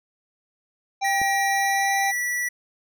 harmonic tone, 788 Hz, G5, 9 cents sharp, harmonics 1 / 3 / 5 / 7 / 8, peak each -22 / -32 / -36 / -39 / -40 dBFS, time 1.01-2.12 s, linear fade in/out 20 ms
square tone with pitch glide, 1913 to 1953.2 Hz, A#6 to B6, +44 to -20 cents, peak -24 dBFS, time 1.04-2.49 s, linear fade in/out 10 ms, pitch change +36 cents, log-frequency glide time 1.45-1.98 s
click, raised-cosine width 2 ms, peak -21 dBFS, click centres 1.216 s
effects none

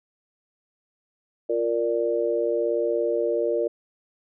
sine chord, Bb major, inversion second, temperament equal, 349.2 / 466.2 / 587.3 Hz, F4 / Bb4 / D5, 0 / 0 / 0 cents, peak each -27 / -24 / -26 dBFS, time 1.49-3.68 s, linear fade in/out 10 ms, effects none

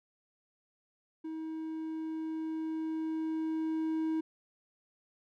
triangle tone with level ramp, 318.4 Hz, D#4, 40 cents sharp, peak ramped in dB -35 to -27 dBFS, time 1.24-4.21 s, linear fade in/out 10 ms, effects none

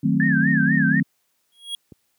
sine chord, D# diminished seventh, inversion none, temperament equal, 155.56 / 185 / 220 / 261.6 Hz, D#3 / F#3 / A3 / C4, 0 / 0 / 0 / 0 cents, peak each -22 dBFS, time 0.03-1.03 s, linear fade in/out 10 ms
sine tone with vibrato, 1696 Hz, G#6, 36 cents sharp, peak -20 dBFS, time 0.2-1 s, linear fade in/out 2 ms, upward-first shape sine, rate 4.1 Hz, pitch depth 160 cents each way
square tone with exponential growth, 3300 Hz, G#7, 12 cents flat, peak -24 dBFS, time 1.52-1.75 s, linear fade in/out 1 ms, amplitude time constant 50 ms
click, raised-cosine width 3 ms, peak -28 dBFS, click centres 1.922 s
effects white hiss -69 dBFS RMS until 2.18 s + high-pass 80 Hz 12 dB/octave

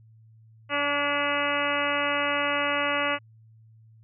harmonic tone with a mistuned harmonic, 287.9 Hz, D4, 34 cents flat, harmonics 1 / 2 / 3 / 4 / 5 / 6 / 7 / 8 / 9 / 10, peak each -35 / -30 / -35 / -30 / -32 / -36 / -31 / -36 / -33 / -34 dBFS, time 0.69-3.19 s, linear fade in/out 50 ms, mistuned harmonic 6, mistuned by -18 cents, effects added 111 Hz sine -51 dBFS peak until 4.03 s

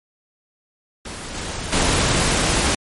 pink noise with level steps, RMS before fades -32 / -28 / -18 dBFS, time 1.05-2.75 s, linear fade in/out 5 ms, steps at 1.34 / 1.72 s, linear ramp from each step 10 ms, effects MP3 48 kbps

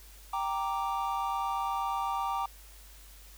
triangle chord, G minor, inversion none, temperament equal, 784 / 932.3 / 1174.7 Hz, G5 / Bb5 / D6, 0 / 0 / 0 cents, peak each -32 dBFS, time 0.33-2.46 s, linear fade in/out 5 ms, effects added 50 Hz sine -51 dBFS peak until 3.37 s + white hiss -55 dBFS RMS until 3.37 s

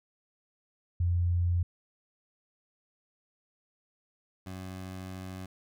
sine / 20% pulse tone pair in turn, 87.31 / 93.4 Hz, F2 / F#2, 0 / +17 cents, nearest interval minor second, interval 117 cents, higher second, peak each -24 / -34 dBFS, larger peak first, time 1-1.63 / 4.46-5.46 s, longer second, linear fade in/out 5 ms, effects none

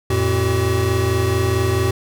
square tone cluster, 89.4 / 113.9 / 379.9 Hz, F2 / A#2 / F#4, +41 / -40 / +46 cents, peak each -21 dBFS, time 0.1-1.91 s, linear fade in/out 5 ms, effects none

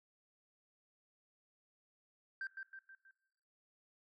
sine tone with echo, 1568 Hz, G6, in tune, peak -37 dBFS, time 2.41-2.47 s, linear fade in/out 2 ms, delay 160 ms, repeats 4, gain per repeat -6 dB, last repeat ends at 3.11 s, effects noise-tail reverb RT60 0.8 s tail -18 dB re dry + tanh soft clip ceiling -37 dBFS

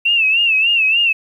sine tone with vibrato, 2684 Hz, E7, 31 cents sharp, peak -11 dBFS, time 0.05-1.13 s, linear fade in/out 10 ms, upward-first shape sine, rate 3.4 Hz, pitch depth 98 cents each way, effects 8-bit

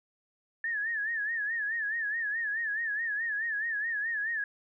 sine tone with vibrato, 1760 Hz, A6, in tune, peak -29 dBFS, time 0.64-4.44 s, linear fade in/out 2 ms, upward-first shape sine, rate 4.7 Hz, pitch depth 110 cents each way, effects none

